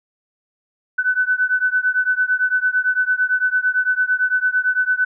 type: beating tone pair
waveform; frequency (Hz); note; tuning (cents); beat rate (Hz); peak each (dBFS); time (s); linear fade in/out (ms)
sine; 1500 / 1508.9; F#6 / F#6; +23 / +34; 8.9; -18 / -19; 0.98-5.05; 10
effects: none